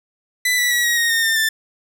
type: tone with pitch steps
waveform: sawtooth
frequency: 1994 / 1960.9 / 1928.3 / 1896.3 / 1864.8 / 1833.8 / 1803.3 / 1773.4 Hz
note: B6 / B6 / B6 / A#6 / A#6 / A#6 / A6 / A6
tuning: +16 / -13 / -42 / +29 / 0 / -29 / +42 / +13 cents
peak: -12 dBFS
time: 0.45-1.49 s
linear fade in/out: 5 ms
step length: 130 ms
effects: none